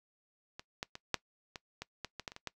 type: clicks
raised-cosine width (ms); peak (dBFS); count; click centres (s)
0.2; -26 / -19 / -26 / -11 / -25 / -23 / -21 / -23 / -21 / -30 / -28 / -20; 12; 0.595 / 0.829 / 0.954 / 1.143 / 1.558 / 1.82 / 2.047 / 2.197 / 2.278 / 2.319 / 2.364 / 2.473
effects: noise-tail reverb RT60 0.1 s tail -21 dB re dry

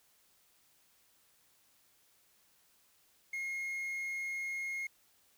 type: tone with quantisation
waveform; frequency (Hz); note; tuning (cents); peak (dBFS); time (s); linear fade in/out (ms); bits
triangle; 2150; C7; +47; -34; 3.33-4.87; 5; 10
effects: white hiss -69 dBFS RMS until 5.37 s

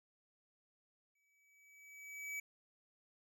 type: tone with exponential growth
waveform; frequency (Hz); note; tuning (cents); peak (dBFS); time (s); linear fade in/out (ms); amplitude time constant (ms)
square; 2286; D7; -47; -40; 1.15-2.4; 5; 270
effects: none

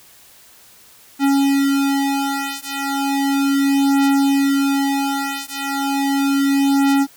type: beating tone pair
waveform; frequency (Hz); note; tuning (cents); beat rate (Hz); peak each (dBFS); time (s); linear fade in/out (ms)
square; 276.6 / 276.95; C#4 / C#4; -4 / -1; 0.35; -19; 1.19-7.07; 50
effects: white hiss -47 dBFS RMS until 7.16 s

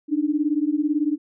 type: beating tone pair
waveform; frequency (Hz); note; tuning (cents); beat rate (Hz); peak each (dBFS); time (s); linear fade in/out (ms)
sine; 290 / 308; D4 / D#4; -22 / -17; 18; -22; 0.08-1.18; 50
effects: none

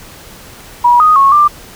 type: tone with pitch steps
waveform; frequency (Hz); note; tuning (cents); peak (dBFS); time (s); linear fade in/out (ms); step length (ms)
sine; 965 / 1243 / 1097 / 1186; B5 / D#6 / C#6 / D6; -40 / -2 / -18 / +17; -4; 0.84-1.48; 10; 160
effects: pink hiss -35 dBFS RMS until 1.75 s

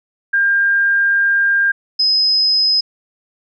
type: tone pair in turn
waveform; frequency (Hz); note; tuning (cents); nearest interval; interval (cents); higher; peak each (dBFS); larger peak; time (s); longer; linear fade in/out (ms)
sine; 1602 / 5068; G6 / D#8; +37 / +31; octave + minor sixth; 1994; second; -11; neither; 0.33-1.72 / 1.99-2.81; first; 10
effects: none

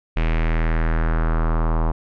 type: tone with low-pass filter sweep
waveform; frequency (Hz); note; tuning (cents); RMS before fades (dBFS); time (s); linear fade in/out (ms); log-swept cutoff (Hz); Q
square; 40.49; E1; -30; -19; 0.16-1.92; 10; 2500 to 1000; 2.7
effects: none

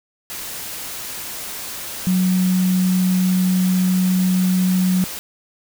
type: tone in noise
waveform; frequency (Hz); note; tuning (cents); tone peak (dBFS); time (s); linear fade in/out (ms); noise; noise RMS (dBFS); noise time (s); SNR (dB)
sine; 184.3; F#3; -7; -14; 2.07-5.04; 0; white; -30; 0.3-5.19; +13
effects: none

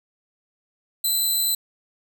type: tone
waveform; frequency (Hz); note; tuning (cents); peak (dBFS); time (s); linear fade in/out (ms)
5% pulse; 4028; B7; +33; -13; 1.04-1.55; 5
effects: none

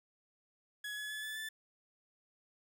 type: tone with pitch steps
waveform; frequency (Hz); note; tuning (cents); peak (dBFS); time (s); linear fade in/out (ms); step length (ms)
30% pulse; 1683 / 1700.6 / 1718.4 / 1736.3 / 1754.5; G#6 / G#6 / A6 / A6 / A6; +23 / +41 / -41 / -23 / -5; -37; 0.84-1.49; 5; 130
effects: none

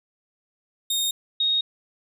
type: tone pair in turn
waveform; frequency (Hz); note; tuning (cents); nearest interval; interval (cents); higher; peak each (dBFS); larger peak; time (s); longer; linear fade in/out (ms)
sawtooth / sine; 3697 / 3736; A#7 / A#7; -15 / +3; unison; 18; second; -19; neither; 0.9-1.11 / 1.4-1.61; neither; 5
effects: none

